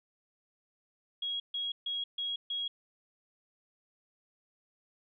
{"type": "tone bursts", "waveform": "sine", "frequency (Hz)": 3302, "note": "G#7", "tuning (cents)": -11, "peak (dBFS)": -32, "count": 5, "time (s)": [1.22, 2.68], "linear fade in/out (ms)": 5, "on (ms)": 180, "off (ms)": 140, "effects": []}